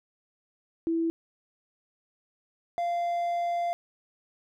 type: tone pair in turn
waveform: sine / triangle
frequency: 330 / 692.4 Hz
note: E4 / F5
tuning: +2 / -15 cents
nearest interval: octave + minor second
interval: 1283 cents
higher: second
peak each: -24 dBFS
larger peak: neither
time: 0.87-1.1 / 2.78-3.73 s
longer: second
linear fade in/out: 0 ms
effects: none